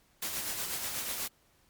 white noise with tremolo, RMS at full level -34 dBFS, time 0.22-1.28 s, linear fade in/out 5 ms, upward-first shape sine, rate 8.2 Hz, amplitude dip 40%, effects pink hiss -67 dBFS RMS until 1.69 s + MP3 96 kbps

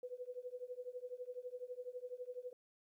sine tone with tremolo, 497.5 Hz, B4, 13 cents sharp, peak -40 dBFS, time 0.03-2.53 s, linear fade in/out 2 ms, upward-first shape triangle, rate 12 Hz, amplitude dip 100%, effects 13-bit

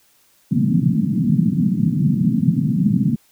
pink band-pass noise, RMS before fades -17 dBFS, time 0.51-3.16 s, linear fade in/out 5 ms, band 130 to 250 Hz, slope 48 dB/octave, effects white hiss -57 dBFS RMS until 3.31 s

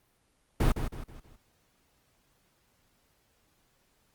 brown noise with echo, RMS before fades -23 dBFS, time 0.6-0.72 s, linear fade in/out 5 ms, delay 160 ms, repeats 4, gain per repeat -8 dB, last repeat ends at 1.36 s, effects pink hiss -70 dBFS RMS until 4.14 s + Opus 32 kbps

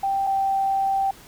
sine tone pair in turn, 784 / 780.3 Hz, G5 / G5, 0 / -8 cents, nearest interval unison, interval 8 cents, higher first, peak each -20 / -19 dBFS, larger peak second, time 0.03-0.27 / 0.27-1.11 s, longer second, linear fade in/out 5 ms, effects pink hiss -47 dBFS RMS until 1.27 s

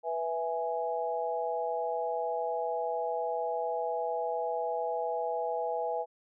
sine chord, E major, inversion second, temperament equal with one note detuned, 492.2 / 659.3 / 830.6 Hz, B4 / E5 / G#5, -6 / 0 / 0 cents, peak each -34 dBFS, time 0.03-6.06 s, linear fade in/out 50 ms, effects none

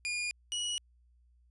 sawtooth tone pair in turn, 2428 / 2919 Hz, D#7 / F#7, -43 / -24 cents, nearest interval minor third, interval 319 cents, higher second, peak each -29 / -29 dBFS, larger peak neither, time 0.05-0.31 / 0.52-0.78 s, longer neither, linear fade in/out 0 ms, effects added 60 Hz sine -62 dBFS peak until 1.5 s + resampled to 24000 Hz

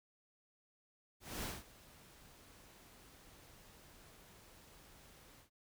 pink noise with ADSR envelope, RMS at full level -41 dBFS, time 1.2-5.5 s, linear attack 230 ms, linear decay 200 ms, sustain -20 dB, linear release 110 ms, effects none

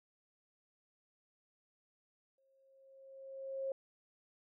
sine tone with exponential growth, 538 Hz, C5, 48 cents sharp, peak -34 dBFS, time 2.38-3.72 s, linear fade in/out 2 ms, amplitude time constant 290 ms, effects none

